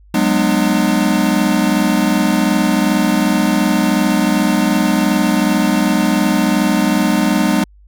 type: chord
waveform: square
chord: G# half-diminished seventh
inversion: third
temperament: equal with one note detuned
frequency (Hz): 185 / 207.7 / 246.9 / 300.9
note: F#3 / G#3 / B3 / D4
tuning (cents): 0 / 0 / 0 / +42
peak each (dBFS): -20 / -17 / -19 / -18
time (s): 0.14-7.64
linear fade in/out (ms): 5
effects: added 50 Hz sine -42 dBFS peak until 7.87 s